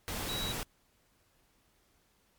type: tone in noise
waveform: sine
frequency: 3879 Hz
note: B7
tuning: 32 cents flat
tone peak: -36 dBFS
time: 0.29-0.52 s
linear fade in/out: 0 ms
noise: pink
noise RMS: -37 dBFS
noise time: 0.08-0.63 s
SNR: -2 dB
effects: pink hiss -70 dBFS RMS until 2.38 s + MP3 96 kbps